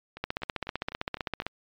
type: two click trains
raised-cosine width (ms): 0.3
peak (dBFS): -24 / -13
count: 6 / 20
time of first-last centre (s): 0.17-1.42 / 0.24-1.466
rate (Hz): 4 / 15.5
effects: low-pass 5000 Hz 12 dB/octave + MP3 96 kbps